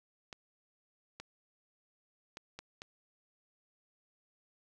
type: clicks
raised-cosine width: 0.2 ms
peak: -27 dBFS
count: 5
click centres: 0.328 / 1.2 / 2.371 / 2.59 / 2.819 s
effects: none